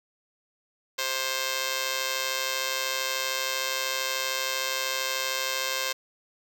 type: tone with amplitude modulation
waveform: 5% pulse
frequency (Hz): 527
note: C5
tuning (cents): +12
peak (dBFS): -12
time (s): 0.98-5.93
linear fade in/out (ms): 10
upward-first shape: sine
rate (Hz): 133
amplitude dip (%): 70
effects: none